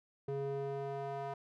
square tone with band-pass filter sweep, 138.59 Hz, C#3, in tune, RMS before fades -39 dBFS, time 0.28-1.34 s, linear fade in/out 5 ms, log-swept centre 370 to 770 Hz, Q 2, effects none

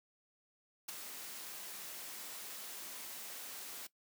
white noise with ADSR envelope, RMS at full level -40 dBFS, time 0.88-3.87 s, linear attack 10 ms, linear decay 12 ms, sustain -7 dB, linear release 6 ms, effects noise-tail reverb RT60 0.1 s tail -18 dB re dry + high-pass 200 Hz 12 dB/octave

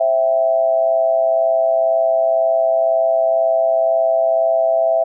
sine tone with amplitude modulation, 659.3 Hz, E5, in tune, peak -9 dBFS, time 0-5.04 s, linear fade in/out 10 ms, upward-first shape sine, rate 122 Hz, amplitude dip 70%, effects none

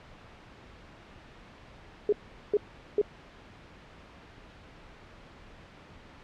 sine tone bursts, 415.3 Hz, G#4, in tune, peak -20 dBFS, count 3, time 2.09-3.015 s, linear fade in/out 2 ms, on 35 ms, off 410 ms, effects pink hiss -51 dBFS RMS until 6.23 s + low-pass 3000 Hz 12 dB/octave

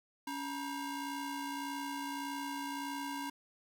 35% pulse ring-modulated tone, 622.3 Hz, D#5, in tune, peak -33 dBFS, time 0.27-3.3 s, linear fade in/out 5 ms, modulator 342 Hz, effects none

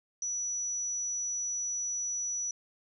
sine tone, 5900 Hz, F#8, 6 cents flat, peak -31 dBFS, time 0.22-2.51 s, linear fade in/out 2 ms, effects none

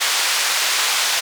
white band-pass noise, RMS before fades -19 dBFS, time 0-1.21 s, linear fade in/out 20 ms, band 850 to 5900 Hz, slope 12 dB/octave, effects none

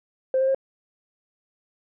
sine tone with pitch steps, 523.3 / 529.7 / 536.2 Hz, C5 / C5 / C5, 0 / +21 / +42 cents, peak -17 dBFS, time 0.34-0.547 s, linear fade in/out 2 ms, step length 69 ms, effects tanh soft clip ceiling -14 dBFS

